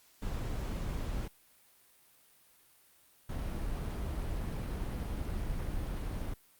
brown noise bursts at uneven times, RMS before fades -36 dBFS, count 2, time 0.22-1.28 / 3.29-6.34 s, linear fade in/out 5 ms, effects white hiss -64 dBFS RMS until 6.59 s + Opus 48 kbps

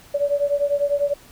sine beating tone pair, 570 / 580 Hz, C#5 / D5, +48 / -22 cents, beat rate 10 Hz, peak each -20 / -22 dBFS, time 0.14-1.14 s, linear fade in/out 10 ms, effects pink hiss -48 dBFS RMS until 1.31 s

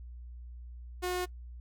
sawtooth tone, 361.4 Hz, F#4, 41 cents flat, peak -27 dBFS, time 1.02-1.26 s, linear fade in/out 20 ms, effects noise-tail reverb RT60 0.1 s tail -21 dB re dry + added 60 Hz sine -43 dBFS peak until 1.6 s

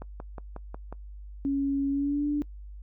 click train, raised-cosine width 1 ms, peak -25 dBFS, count 6, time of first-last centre 0.02-0.926 s, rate 5.52 Hz
sine tone with pitch glide, 277.2 to 292.8 Hz, C#4 to D4, 0 to -5 cents, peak -24 dBFS, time 1.45-2.42 s, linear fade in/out 0 ms, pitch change +95 cents, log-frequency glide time 1.9-2.27 s
effects noise-tail reverb RT60 0.1 s tail -23 dB re dry + added 50 Hz sine -40 dBFS peak until 2.82 s

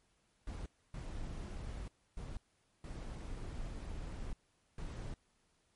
brown noise bursts at uneven times, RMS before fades -43 dBFS, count 5, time 0.47-0.66 / 0.94-1.88 / 2.17-2.37 / 2.84-4.33 / 4.78-5.14 s, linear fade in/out 2 ms, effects pink hiss -75 dBFS RMS until 5.75 s + MP3 48 kbps

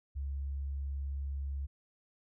sine tone, 69.3 Hz, C#2, in tune, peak -34 dBFS, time 0.15-1.67 s, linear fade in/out 20 ms, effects none

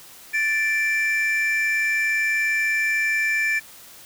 triangle tone pair together, 1759.8 / 2349 Hz, A6 / D7, 0 / 0 cents, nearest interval perfect fourth, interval 500 cents, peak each -20 dBFS, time 0.33-3.6 s, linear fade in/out 20 ms, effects tanh soft clip ceiling -10 dBFS + white hiss -45 dBFS RMS until 4.05 s

